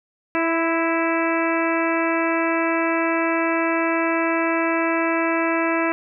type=harmonic tone with a mistuned harmonic; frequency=329.6 Hz; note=E4; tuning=in tune; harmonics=1 / 2 / 3 / 4 / 5 / 6 / 7 / 8; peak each=-22 / -25 / -27 / -28 / -29 / -30 / -30 / -31 dBFS; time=0.35-5.92 s; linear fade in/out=0 ms; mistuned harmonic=3; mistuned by=+16 cents; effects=none